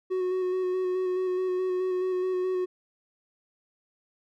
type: tone with vibrato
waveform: triangle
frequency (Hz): 368.8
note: F#4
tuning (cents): -6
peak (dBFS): -23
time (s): 0.1-2.66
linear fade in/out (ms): 20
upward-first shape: square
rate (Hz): 4.7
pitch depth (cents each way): 16
effects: none